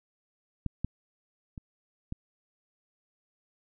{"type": "clicks", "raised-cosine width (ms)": 5, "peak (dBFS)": [-18, -17, -28, -22], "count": 4, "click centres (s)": [0.663, 0.846, 1.578, 2.124], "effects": []}